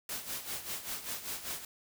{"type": "noise with tremolo", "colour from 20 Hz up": "white", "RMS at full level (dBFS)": -37, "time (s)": [0.09, 1.65], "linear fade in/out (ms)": 2, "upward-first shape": "sine", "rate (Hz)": 5.1, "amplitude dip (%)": 70, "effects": []}